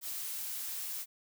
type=noise; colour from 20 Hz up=blue; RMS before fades=-39 dBFS; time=0.01-1.06 s; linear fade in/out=50 ms; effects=none